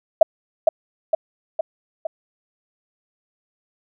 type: tone with echo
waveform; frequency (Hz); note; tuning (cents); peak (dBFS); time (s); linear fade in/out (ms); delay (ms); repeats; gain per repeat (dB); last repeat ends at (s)
sine; 643; E5; -43; -5; 0.21-0.23; 5; 460; 4; -4; 2.07
effects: none